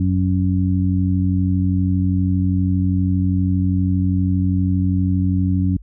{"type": "harmonic tone", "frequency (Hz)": 92.5, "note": "F#2", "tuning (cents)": 0, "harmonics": [1, 2, 3], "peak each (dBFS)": [-17, -20, -22], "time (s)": [0, 5.77], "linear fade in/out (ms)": 5, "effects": ["added 50 Hz sine -37 dBFS peak until 5.82 s"]}